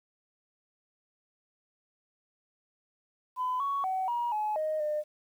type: tone with pitch steps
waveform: sine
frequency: 1009 / 1116 / 755 / 954 / 850 / 621 / 603 Hz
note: B5 / C#6 / F#5 / A#5 / G#5 / D#5 / D5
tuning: +37 / +11 / +35 / +40 / +40 / -3 / +46 cents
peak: -27 dBFS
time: 3.36-5.04 s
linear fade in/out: 50 ms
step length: 240 ms
effects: tanh soft clip ceiling -23 dBFS + 10-bit